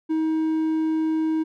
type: tone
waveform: triangle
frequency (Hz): 317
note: D#4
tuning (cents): +32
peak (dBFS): -18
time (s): 0.09-1.44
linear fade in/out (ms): 20
effects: none